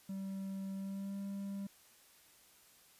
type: tone with pitch glide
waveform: triangle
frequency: 193.5 to 197.91 Hz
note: G3 to G3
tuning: -22 to +17 cents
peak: -37 dBFS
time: 0.09-1.67 s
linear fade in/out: 5 ms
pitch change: +39 cents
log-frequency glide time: 0.75-1.17 s
effects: white hiss -64 dBFS RMS until 2.99 s + resampled to 32000 Hz